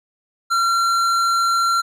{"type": "tone with hard clipping", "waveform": "sine", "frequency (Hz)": 1367, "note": "F6", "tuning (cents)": -37, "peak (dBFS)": -17, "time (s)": [0.5, 1.82], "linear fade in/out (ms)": 20, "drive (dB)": 12, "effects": []}